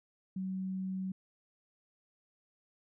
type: tone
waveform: sine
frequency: 188.6 Hz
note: F#3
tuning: 33 cents sharp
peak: -34 dBFS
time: 0.36-1.12 s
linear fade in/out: 5 ms
effects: none